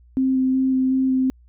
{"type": "tone with vibrato", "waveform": "sine", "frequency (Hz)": 261.6, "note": "C4", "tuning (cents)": 0, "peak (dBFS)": -16, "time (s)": [0.17, 1.3], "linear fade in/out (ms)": 0, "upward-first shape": "square", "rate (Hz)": 2.7, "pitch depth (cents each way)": 9, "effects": ["added 60 Hz sine -48 dBFS peak until 1.48 s"]}